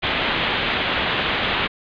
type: low-pass noise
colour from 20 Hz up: white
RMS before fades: -22 dBFS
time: 0.02-1.68 s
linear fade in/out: 20 ms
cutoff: 3600 Hz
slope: 48 dB/octave
effects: resampled to 11025 Hz